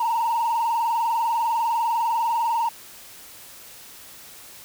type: tone with vibrato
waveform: triangle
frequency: 919 Hz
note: A#5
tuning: 25 cents flat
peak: -17 dBFS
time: 0-2.69 s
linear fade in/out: 5 ms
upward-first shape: sine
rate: 20 Hz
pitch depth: 80 cents each way
effects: tanh soft clip ceiling -15 dBFS + white hiss -44 dBFS RMS until 4.64 s